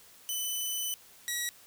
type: tone pair in turn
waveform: 10% pulse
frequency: 3006 / 1921.8 Hz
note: F#7 / B6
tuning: +27 / -48 cents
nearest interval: minor sixth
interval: 775 cents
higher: first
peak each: -23 / -22 dBFS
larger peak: second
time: 0.29-0.94 / 1.28-1.49 s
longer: first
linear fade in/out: 0 ms
effects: white hiss -56 dBFS RMS until 1.66 s